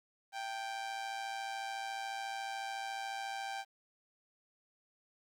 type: tone with amplitude modulation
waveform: sawtooth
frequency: 785 Hz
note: G5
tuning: 2 cents sharp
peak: -32 dBFS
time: 0.32-3.65 s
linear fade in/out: 50 ms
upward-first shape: sine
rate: 114 Hz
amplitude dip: 55%
effects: low-pass 7000 Hz 12 dB/octave + 11-bit